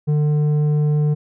square tone with low-pass filter, 149.5 Hz, D3, 31 cents sharp, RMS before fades -17 dBFS, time 0.07-1.15 s, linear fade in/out 20 ms, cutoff 350 Hz, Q 0.86, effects none

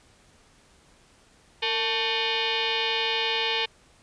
sine tone with frequency modulation, 212.7 Hz, G#3, 42 cents sharp, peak -23 dBFS, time 1.62-3.66 s, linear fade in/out 10 ms, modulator 669 Hz, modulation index 5.5, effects pink hiss -58 dBFS RMS until 4.02 s + resampled to 22050 Hz

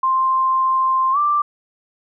sine tone with pitch glide, 1049 to 1177.5 Hz, C6 to D6, +4 to +4 cents, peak -14 dBFS, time 0.03-1.42 s, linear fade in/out 5 ms, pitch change +200 cents, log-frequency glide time 1.12-1.18 s, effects none

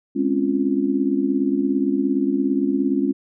sine chord, Db major seventh, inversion second, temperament just, 207.9 / 259.9 / 277.2 / 346.5 Hz, Ab3 / C4 / Db4 / F4, +2 / -11 / 0 / -14 cents, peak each -25 / -24 / -20 / -25 dBFS, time 0.15-3.13 s, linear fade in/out 20 ms, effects none

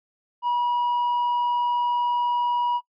sine tone with tanh clipping, 967 Hz, B5, 37 cents flat, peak -21 dBFS, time 0.42-2.81 s, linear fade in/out 50 ms, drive 2 dB, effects noise-tail reverb RT60 0.1 s tail -23 dB re dry

